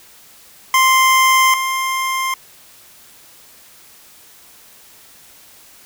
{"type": "tone pair in turn", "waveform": "25% pulse", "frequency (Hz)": [1046.5, 1053.2], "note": ["C6", "C6"], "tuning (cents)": [0, 11], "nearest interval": "unison", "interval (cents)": 11, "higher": "second", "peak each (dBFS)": [-6, -14], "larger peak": "first", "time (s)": [[0.74, 1.54], [1.54, 2.34]], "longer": "neither", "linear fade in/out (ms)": 2, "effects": ["white hiss -45 dBFS RMS until 5.85 s"]}